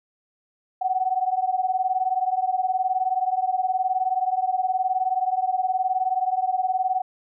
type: beating tone pair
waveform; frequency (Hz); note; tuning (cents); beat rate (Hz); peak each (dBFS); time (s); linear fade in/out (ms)
sine; 740 / 759; F#5 / F#5; 0 / +44; 19; -23 / -24; 0.81-7.02; 10
effects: none